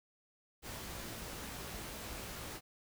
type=noise with comb filter; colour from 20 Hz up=pink; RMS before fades=-45 dBFS; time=0.62-2.61 s; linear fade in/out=50 ms; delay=18 ms; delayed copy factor=+0.5; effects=none